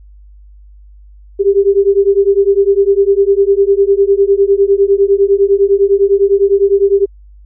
sine beating tone pair, 392 / 401.9 Hz, G4 / G4, 0 / +43 cents, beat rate 9.9 Hz, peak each -10 dBFS, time 1.39-7.06 s, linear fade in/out 20 ms, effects added 50 Hz sine -36 dBFS peak until 7.45 s

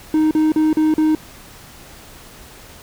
triangle tone bursts, 311.1 Hz, D#4, in tune, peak -10 dBFS, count 5, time 0.14-1.15 s, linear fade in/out 2 ms, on 170 ms, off 40 ms, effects pink hiss -41 dBFS RMS until 2.82 s

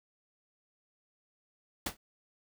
pink noise with exponential decay, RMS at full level -29 dBFS, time 1.86-1.97 s, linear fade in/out 5 ms, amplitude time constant 23 ms, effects none

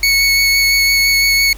25% pulse tone with vibrato, 2210 Hz, C#7, 6 cents flat, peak -6 dBFS, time 0.03-1.53 s, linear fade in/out 2 ms, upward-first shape sine, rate 5.9 Hz, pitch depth 10 cents each way, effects added 50 Hz sine -28 dBFS peak until 1.57 s + pink hiss -39 dBFS RMS until 1.57 s

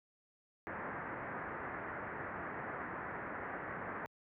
white low-pass noise, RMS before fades -43 dBFS, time 0.67-4.06 s, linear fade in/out 0 ms, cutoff 1900 Hz, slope 48 dB/octave, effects high-pass 80 Hz 12 dB/octave

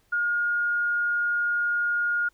sine tone, 1426 Hz, F6, 36 cents sharp, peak -22 dBFS, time 0.12-2.29 s, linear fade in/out 10 ms, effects pink hiss -66 dBFS RMS until 2.33 s

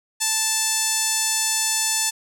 sawtooth tone with band-pass filter, 880 Hz, A5, in tune, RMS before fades -22 dBFS, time 0.2-2.11 s, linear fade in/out 20 ms, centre 7700 Hz, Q 1.7, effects none

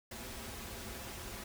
pink noise with comb filter, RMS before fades -45 dBFS, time 0.11-1.44 s, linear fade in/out 5 ms, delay 6.6 ms, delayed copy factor -0.65, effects none

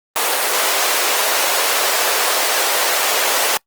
pink high-pass noise, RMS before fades -17 dBFS, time 0.16-3.57 s, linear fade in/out 0 ms, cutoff 470 Hz, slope 24 dB/octave, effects noise-tail reverb RT60 0.1 s tail -24 dB re dry + Opus 24 kbps

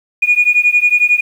sine beating tone pair, 2444 / 2455 Hz, D#7 / D#7, -32 / -24 cents, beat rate 11 Hz, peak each -11 dBFS, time 0.22-1.21 s, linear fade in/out 10 ms, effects tanh soft clip ceiling -1 dBFS + 7-bit

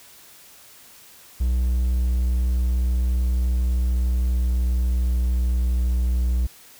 triangle tone with pitch glide, 61.74 to 61.24 Hz, B1 to B1, 0 to -14 cents, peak -16 dBFS, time 1.4-6.47 s, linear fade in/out 10 ms, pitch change -14 cents, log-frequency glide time 3.55-5.54 s, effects white hiss -48 dBFS RMS until 6.79 s

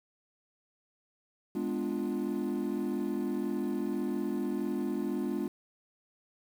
triangle chord, G# diminished seventh, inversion none, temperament equal with one note detuned, 207.7 / 249.4 / 293.7 / 349.2 Hz, G#3 / B3 / D4 / F4, 0 / +17 / 0 / 0 cents, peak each -33 dBFS, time 1.55-5.48 s, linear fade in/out 5 ms, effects tanh soft clip ceiling -22 dBFS + 9-bit

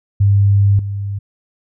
sine tone with level steps, 100 Hz, G2, 35 cents sharp, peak -8 / -19 dBFS, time 0.2-1.19 s, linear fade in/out 10 ms, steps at 0.79 s, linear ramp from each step 2 ms, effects none

